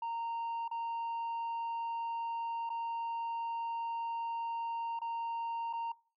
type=tone with dropouts; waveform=sine; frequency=925 Hz; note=A#5; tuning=14 cents flat; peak=-32 dBFS; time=0.02-5.92 s; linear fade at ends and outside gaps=5 ms; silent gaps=0.68-0.712 / 2.693-2.701 / 4.991-5.016 / 5.729-5.734 s; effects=noise-tail reverb RT60 0.4 s tail -24 dB re dry + tanh soft clip ceiling -34 dBFS